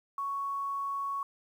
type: tone with quantisation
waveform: sine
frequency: 1112 Hz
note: C#6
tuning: 5 cents sharp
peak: -31 dBFS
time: 0.18-1.23 s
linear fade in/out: 2 ms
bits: 10
effects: none